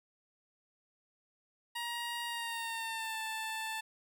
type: tone with pitch glide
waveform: 15% pulse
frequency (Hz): 946 to 882.6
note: A#5 to A5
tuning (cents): +25 to +5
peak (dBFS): -30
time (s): 1.75-3.81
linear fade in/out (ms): 10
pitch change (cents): -120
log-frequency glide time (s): 2.25-3.2
effects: none